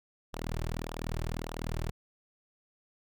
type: tone with flanger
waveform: sawtooth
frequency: 40 Hz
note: D#1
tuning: 49 cents sharp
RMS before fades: -36 dBFS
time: 0.33-1.91 s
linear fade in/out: 10 ms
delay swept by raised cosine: 0.43 to 4.23 ms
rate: 1.7 Hz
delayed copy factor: -0.65
effects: none